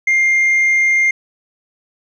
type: tone with tanh clipping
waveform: sine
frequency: 2111 Hz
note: C7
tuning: 15 cents sharp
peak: -11 dBFS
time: 0.07-1.11 s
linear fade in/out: 5 ms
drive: 1 dB
effects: none